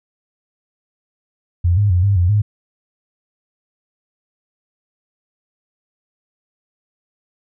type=tone with pitch steps; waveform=sine; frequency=87.2 / 102.8 / 89.2 / 100.2 / 88.2 / 104.7 Hz; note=F2 / G#2 / F2 / G2 / F2 / G#2; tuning=-2 / -17 / +37 / +38 / +18 / +15 cents; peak=-11 dBFS; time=1.64-2.42 s; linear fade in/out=10 ms; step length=130 ms; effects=none